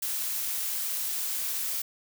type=noise; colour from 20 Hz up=blue; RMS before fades=-31 dBFS; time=0.02-1.82 s; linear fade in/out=5 ms; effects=none